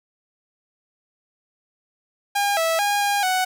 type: tone with pitch steps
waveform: sawtooth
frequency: 809 / 654 / 816 / 811 / 743 Hz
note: G#5 / E5 / G#5 / G#5 / F#5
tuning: -46 / -14 / -31 / -41 / +7 cents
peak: -15 dBFS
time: 2.35-3.45 s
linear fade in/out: 10 ms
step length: 220 ms
effects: none